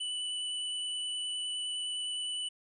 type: tone with vibrato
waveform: square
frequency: 2976 Hz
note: F#7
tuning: 9 cents sharp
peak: -34 dBFS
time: 0-2.49 s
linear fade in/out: 10 ms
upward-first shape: triangle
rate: 9.7 Hz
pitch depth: 9 cents each way
effects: resampled to 24000 Hz